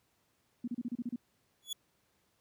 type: tone bursts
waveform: sine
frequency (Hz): 240.6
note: B3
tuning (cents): -45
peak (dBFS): -33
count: 8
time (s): 0.64-1.16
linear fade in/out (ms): 5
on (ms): 37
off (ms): 32
type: tone with exponential growth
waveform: sawtooth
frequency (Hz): 3397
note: G#7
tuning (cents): +38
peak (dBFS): -29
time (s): 1.62-1.73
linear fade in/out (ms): 5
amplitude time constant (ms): 22
effects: pink hiss -74 dBFS RMS until 2.4 s + high-pass 80 Hz 12 dB/octave